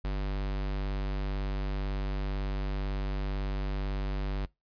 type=tone; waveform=square; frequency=49 Hz; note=G1; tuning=in tune; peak=-30 dBFS; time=0.04-4.46 s; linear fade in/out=10 ms; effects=noise-tail reverb RT60 0.2 s tail -23 dB re dry + resampled to 11025 Hz